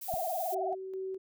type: noise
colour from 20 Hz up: violet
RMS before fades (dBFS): -41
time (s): 0.01-0.55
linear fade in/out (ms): 10
type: tone with vibrato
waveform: sine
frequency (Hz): 698.5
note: F5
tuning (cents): 0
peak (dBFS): -31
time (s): 0.08-0.75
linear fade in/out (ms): 10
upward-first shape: triangle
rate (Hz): 19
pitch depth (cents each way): 190
type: click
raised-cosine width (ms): 5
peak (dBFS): -30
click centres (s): 0.139
type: tone with tremolo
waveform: sine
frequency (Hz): 379.8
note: F#4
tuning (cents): +45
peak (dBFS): -34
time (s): 0.52-1.18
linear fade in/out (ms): 10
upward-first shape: square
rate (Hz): 2.4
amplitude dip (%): 35
effects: none